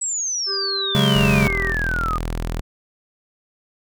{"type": "exponential sweep", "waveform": "sine", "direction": "down", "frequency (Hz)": [7902, 1204], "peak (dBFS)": -21, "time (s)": [0.01, 2.18], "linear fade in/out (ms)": 10}
{"type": "harmonic tone", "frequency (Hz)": 392, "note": "G4", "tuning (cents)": 0, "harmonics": [1, 3, 4], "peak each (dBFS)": [-28, -33, -34], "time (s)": [0.46, 1.75], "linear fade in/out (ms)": 50}
{"type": "chord", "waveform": "square", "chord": "C# suspended fourth", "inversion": "none", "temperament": "just", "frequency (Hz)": [138.59, 184.79, 207.9], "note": ["C#3", "F#3", "G#3"], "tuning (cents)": [0, -2, 2], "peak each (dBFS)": [-19, -24, -20], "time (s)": [0.95, 1.47], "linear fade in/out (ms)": 0}
{"type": "tone", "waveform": "sawtooth", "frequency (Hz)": 41.2, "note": "E1", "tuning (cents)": 0, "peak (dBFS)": -19, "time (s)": [1.15, 2.61], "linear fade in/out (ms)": 10}
{"effects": []}